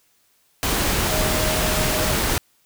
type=tone in noise; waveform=sine; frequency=622.3 Hz; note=D#5; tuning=in tune; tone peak=-27 dBFS; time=1.11-2.12 s; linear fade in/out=0 ms; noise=pink; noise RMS=-21 dBFS; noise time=0.63-2.38 s; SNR=-9 dB; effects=white hiss -62 dBFS RMS until 2.65 s